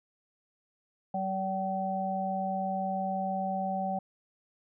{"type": "harmonic tone", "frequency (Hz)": 191, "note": "G3", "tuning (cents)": -45, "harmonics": [1, 3, 4], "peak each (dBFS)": [-34, -37, -31], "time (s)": [1.14, 3.99], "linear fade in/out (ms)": 5, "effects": []}